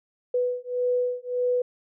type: beating tone pair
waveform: sine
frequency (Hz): 493.9 / 495.6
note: B4 / B4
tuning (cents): 0 / +6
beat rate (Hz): 1.7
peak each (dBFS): -26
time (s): 0.34-1.62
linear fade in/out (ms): 5
effects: none